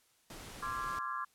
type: noise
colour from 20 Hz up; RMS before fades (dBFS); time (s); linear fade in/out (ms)
pink; -48; 0.3-0.99; 2
type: chord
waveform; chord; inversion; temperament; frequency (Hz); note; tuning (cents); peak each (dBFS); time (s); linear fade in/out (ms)
sine; D half-diminished seventh; third; equal with one note detuned; 1046.5 / 1174.7 / 1370.5 / 1661.2; C6 / D6 / F6 / Ab6; 0 / 0 / -33 / 0; -40 / -39 / -43 / -44; 0.62-1.25; 10
effects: white hiss -70 dBFS RMS until 1.34 s + low-pass 12000 Hz 12 dB/octave